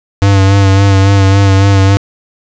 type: tone with vibrato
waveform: square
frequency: 98 Hz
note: G2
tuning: in tune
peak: -5 dBFS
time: 0.22-1.97 s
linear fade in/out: 0 ms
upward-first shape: sine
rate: 3.6 Hz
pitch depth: 31 cents each way
effects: resampled to 16000 Hz + 7-bit